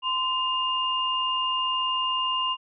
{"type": "tone pair together", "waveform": "sine", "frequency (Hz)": [1032.4, 2819], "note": ["C6", "F7"], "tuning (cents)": [-23, 16], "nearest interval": "octave + perfect fourth", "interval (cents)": 1739, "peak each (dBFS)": -26, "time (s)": [0.02, 2.57], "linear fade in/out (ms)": 50, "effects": []}